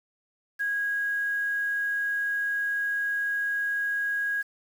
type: tone with quantisation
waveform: sine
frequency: 1646 Hz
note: G#6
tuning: 16 cents flat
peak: -25 dBFS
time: 0.59-4.43 s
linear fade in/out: 20 ms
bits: 8
effects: none